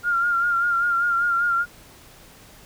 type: tone with vibrato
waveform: sine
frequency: 1396.9 Hz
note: F6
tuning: in tune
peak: -18 dBFS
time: 0.03-1.66 s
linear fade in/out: 50 ms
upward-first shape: sine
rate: 5.1 Hz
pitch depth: 39 cents each way
effects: pink hiss -48 dBFS RMS until 2.65 s